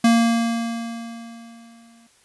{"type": "tone with exponential decay", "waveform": "square", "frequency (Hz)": 231.3, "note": "A#3", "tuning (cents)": -13, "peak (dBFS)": -12, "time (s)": [0.04, 2.07], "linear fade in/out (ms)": 5, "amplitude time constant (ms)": 440, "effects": ["white hiss -57 dBFS RMS until 2.24 s", "resampled to 24000 Hz"]}